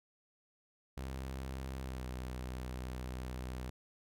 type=tone with pitch glide; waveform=sawtooth; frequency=65.9 to 63.11 Hz; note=C2 to B1; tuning=+13 to +38 cents; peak=-36 dBFS; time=0.97-3.7 s; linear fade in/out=5 ms; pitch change=-75 cents; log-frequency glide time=1.79-2.05 s; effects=none